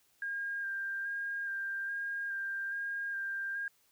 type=tone with vibrato; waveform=sine; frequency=1604 Hz; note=G6; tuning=39 cents sharp; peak=-34 dBFS; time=0.22-3.68 s; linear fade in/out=2 ms; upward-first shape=square; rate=1.2 Hz; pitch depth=16 cents each way; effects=white hiss -70 dBFS RMS until 3.91 s